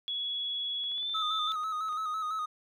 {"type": "tone with pitch glide", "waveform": "sine", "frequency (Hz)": [3370, 3550], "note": ["G#7", "A7"], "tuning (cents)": [25, 15], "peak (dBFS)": -31, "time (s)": [0.08, 1.52], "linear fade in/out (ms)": 0, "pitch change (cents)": 90, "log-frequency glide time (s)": [0.91, 1.08]}
{"type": "clicks", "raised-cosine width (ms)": 0.3, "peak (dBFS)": -39, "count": 11, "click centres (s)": [0.839, 0.917, 0.98, 1.029, 1.095, 1.136, 1.166, 1.54, 1.634, 1.884, 1.926]}
{"type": "tone with vibrato", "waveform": "triangle", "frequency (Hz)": 1267, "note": "D#6", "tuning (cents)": 31, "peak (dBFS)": -29, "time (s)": [1.14, 2.46], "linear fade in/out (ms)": 10, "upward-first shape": "square", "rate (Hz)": 6, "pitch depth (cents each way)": 37}
{"effects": []}